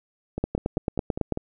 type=two click trains; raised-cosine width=2 ms; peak=-10 / -15 dBFS; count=9 / 6; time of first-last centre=0.44-1.323 / 0.38-1.374 s; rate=9.06 / 5.03 Hz; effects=none